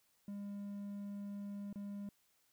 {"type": "tone with dropouts", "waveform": "triangle", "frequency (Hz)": 202, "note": "G#3", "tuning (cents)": -48, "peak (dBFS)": -40, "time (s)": [0.28, 2.09], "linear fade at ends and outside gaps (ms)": 2, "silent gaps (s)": [1.729, 1.757], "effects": ["white hiss -75 dBFS RMS until 2.52 s"]}